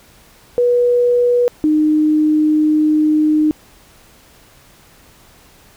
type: tone pair in turn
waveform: sine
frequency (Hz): 486.4 / 306.4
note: B4 / D#4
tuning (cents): -26 / -27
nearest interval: minor sixth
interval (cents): 801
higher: first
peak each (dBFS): -10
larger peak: neither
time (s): 0.58-1.48 / 1.64-3.51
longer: second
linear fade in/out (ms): 0
effects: pink hiss -47 dBFS RMS until 5.76 s